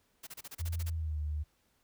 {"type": "noise bursts", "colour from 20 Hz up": "white", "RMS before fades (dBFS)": -45, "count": 10, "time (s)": [0.23, 0.901], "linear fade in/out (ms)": 10, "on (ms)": 41, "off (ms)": 29}
{"type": "tone with pitch glide", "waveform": "sine", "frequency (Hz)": [83.5, 75.25], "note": ["E2", "D2"], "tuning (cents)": [23, 43], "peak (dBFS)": -32, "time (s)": [0.59, 1.44], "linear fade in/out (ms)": 20, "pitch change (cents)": -180, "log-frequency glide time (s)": [0.87, 1.19]}
{"effects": ["pink hiss -73 dBFS RMS until 1.83 s"]}